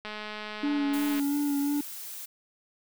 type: click train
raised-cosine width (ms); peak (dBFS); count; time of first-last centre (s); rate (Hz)
0.3; -22; 244; 0.05-1.196; 212
type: tone with vibrato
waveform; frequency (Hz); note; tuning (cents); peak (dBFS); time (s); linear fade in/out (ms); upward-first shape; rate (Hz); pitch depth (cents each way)
triangle; 286.2; D4; -45; -23; 0.63-1.81; 5; sine; 2.9; 26
type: noise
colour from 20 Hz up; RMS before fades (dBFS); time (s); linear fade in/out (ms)
blue; -40; 0.93-2.26; 10
effects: none